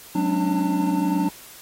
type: tone cluster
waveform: triangle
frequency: 185.2 / 212.8 / 273.8 / 295.4 / 899 Hz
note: F#3 / G#3 / C#4 / D4 / A5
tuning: +2 / +42 / -21 / +10 / +37 cents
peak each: -22 / -29 / -25 / -21 / -27 dBFS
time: 0.15-1.29 s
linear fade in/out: 5 ms
effects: white hiss -44 dBFS RMS until 1.61 s + AAC 48 kbps